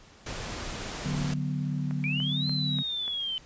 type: noise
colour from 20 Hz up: pink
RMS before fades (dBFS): -36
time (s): 0.26-1.34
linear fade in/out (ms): 5
type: chord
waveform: sine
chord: B minor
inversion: first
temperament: equal with one note detuned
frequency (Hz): 146.83 / 185 / 248.5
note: D3 / F#3 / B3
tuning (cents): 0 / 0 / +11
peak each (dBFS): -29 / -34 / -35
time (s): 1.04-2.83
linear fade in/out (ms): 20
type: click train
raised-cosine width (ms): 0.5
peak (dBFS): -28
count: 5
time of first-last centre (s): 1.91-3.08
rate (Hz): 3.42
type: linear two-way sweep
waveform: sine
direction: up then down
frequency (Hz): 2300 to 4156 to 3044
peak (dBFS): -29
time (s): 2.04-3.38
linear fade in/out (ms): 0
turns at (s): 2.49
effects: pink hiss -54 dBFS RMS until 3.45 s + resampled to 16000 Hz